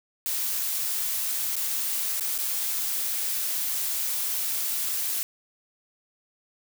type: noise with dropouts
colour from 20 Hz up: blue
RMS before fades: -28 dBFS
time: 0.26-5.23 s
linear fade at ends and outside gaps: 0 ms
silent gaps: 1.556-1.565 / 2.197-2.208 / 2.379-2.387 s
effects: none